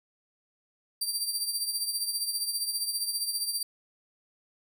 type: tone with tremolo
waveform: 20% pulse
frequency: 4699 Hz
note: D8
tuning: in tune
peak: -20 dBFS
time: 1.01-3.63 s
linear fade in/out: 5 ms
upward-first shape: triangle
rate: 15 Hz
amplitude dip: 70%
effects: none